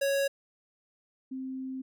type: tone pair in turn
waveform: square / sine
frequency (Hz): 554 / 262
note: C#5 / C4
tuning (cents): -1 / +2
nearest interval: octave + minor second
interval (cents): 1297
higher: first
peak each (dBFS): -26 / -34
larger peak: first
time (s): 0.01-0.28 / 1.31-1.82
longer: second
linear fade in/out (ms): 10
effects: none